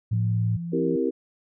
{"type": "tone", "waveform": "sine", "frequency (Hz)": 110, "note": "A2", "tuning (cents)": 0, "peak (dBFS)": -21, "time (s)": [0.11, 0.57], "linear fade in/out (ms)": 10}
{"type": "tone with pitch glide", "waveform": "sine", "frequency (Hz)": [174.7, 170.02], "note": ["F3", "F3"], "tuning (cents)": [1, -46], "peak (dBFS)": -29, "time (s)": [0.13, 0.96], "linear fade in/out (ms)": 2, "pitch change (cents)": -47, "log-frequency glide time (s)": [0.26, 0.41]}
{"type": "chord", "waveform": "sine", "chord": "C dominant seventh", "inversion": "none", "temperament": "equal", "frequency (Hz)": [261.6, 329.6, 392, 466.2], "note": ["C4", "E4", "G4", "Bb4"], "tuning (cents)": [0, 0, 0, 0], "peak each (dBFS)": -27, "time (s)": [0.72, 1.11], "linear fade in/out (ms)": 20}
{"effects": []}